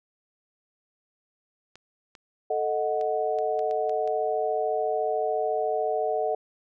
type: clicks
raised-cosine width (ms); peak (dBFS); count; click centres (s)
0.2; -29; 8; 1.756 / 2.152 / 3.012 / 3.387 / 3.592 / 3.711 / 3.895 / 4.076
type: chord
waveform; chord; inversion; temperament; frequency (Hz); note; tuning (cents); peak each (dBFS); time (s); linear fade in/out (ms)
sine; D# diminished; second; equal with one note detuned; 440 / 622.3 / 736.2; A4 / D#5 / F#5; 0 / 0 / -9; -28; 2.5-6.35; 5
effects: none